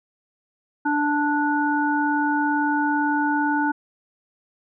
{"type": "harmonic tone", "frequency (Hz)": 293.7, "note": "D4", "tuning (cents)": 0, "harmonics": [1, 3, 5], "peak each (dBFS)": [-22, -23, -25], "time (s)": [0.85, 3.72], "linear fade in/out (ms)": 10, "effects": []}